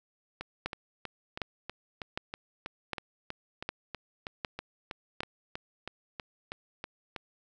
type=two click trains; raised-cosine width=0.3 ms; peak=-16 / -21 dBFS; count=7 / 22; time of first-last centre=0.66-5.205 / 0.41-7.162 s; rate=1.32 / 3.11 Hz; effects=none